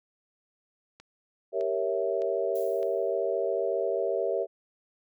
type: click train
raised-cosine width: 0.2 ms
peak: -31 dBFS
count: 4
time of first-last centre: 1-2.829 s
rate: 1.64 Hz
type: chord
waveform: sine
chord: G diminished seventh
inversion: none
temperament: equal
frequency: 392 / 466.2 / 554.4 / 659.3 Hz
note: G4 / Bb4 / Db5 / Fb5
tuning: 0 / 0 / 0 / 0 cents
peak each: -31 dBFS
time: 1.52-4.47 s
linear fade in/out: 50 ms
type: noise with exponential decay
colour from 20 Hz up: violet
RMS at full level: -44 dBFS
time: 2.55-3.2 s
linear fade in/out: 5 ms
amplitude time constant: 140 ms
effects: none